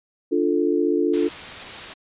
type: chord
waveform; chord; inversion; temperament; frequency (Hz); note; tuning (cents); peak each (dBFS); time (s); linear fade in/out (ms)
sine; D minor; none; equal; 293.7 / 349.2 / 440; D4 / F4 / A4; 0 / 0 / 0; -22 / -21 / -23; 0.31-1.29; 20
type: noise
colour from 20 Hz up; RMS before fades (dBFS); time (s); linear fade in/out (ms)
white; -34; 1.13-1.94; 10
effects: resampled to 8000 Hz